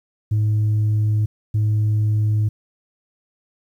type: tone pair in turn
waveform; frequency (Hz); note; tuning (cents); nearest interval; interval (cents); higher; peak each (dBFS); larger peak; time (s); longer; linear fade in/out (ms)
sine; 106.7 / 106.7; G#2 / G#2; +47 / +47; unison; 0; neither; -13; neither; 0.31-1.26 / 1.54-2.49; neither; 10
effects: tanh soft clip ceiling -14 dBFS + 9-bit